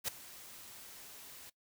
white noise with ADSR envelope, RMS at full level -33 dBFS, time 0.04-1.5 s, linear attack 41 ms, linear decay 5 ms, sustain -19 dB, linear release 9 ms, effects noise-tail reverb RT60 0.1 s tail -19 dB re dry

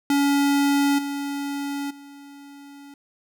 square tone with level steps, 282.3 Hz, C#4, 32 cents sharp, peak -18 / -27 / -42 dBFS, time 0.1-2.94 s, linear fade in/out 2 ms, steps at 0.98 / 1.9 s, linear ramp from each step 10 ms, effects none

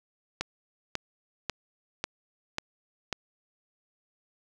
click train, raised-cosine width 0.2 ms, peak -12 dBFS, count 6, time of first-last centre 0.41-3.127 s, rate 1.84 Hz, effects 9-bit

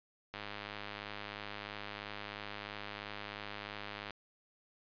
click train, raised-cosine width 0.3 ms, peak -26 dBFS, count 389, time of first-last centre 0.34-4.107 s, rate 103 Hz, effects resampled to 11025 Hz

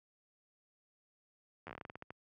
slowing click train, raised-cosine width 0.5 ms, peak -30 dBFS, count 13, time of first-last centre 1.67-2.105 s, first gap 11 ms, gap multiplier 1.2, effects high-pass 80 Hz 12 dB/octave

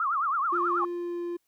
sine tone with vibrato, 1220 Hz, D#6, 34 cents flat, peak -24 dBFS, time 0-0.85 s, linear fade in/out 2 ms, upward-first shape triangle, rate 9.3 Hz, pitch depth 260 cents each way
triangle tone with pitch glide, 349.2 to 346.8 Hz, F4 to F4, 0 to -12 cents, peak -28 dBFS, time 0.52-1.37 s, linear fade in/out 10 ms, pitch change -12 cents, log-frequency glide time 0.91-1.22 s
sine tone with exponential growth, 820 Hz, G#5, 22 cents flat, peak -30 dBFS, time 0.73-0.84 s, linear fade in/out 1 ms, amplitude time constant 22 ms
effects white hiss -75 dBFS RMS until 1.47 s

